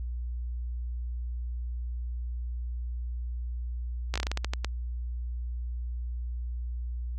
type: slowing click train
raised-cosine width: 0.2 ms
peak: -13 dBFS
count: 11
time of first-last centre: 4.14-4.646 s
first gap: 16 ms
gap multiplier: 1.24
effects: added 60 Hz sine -31 dBFS peak until 7.18 s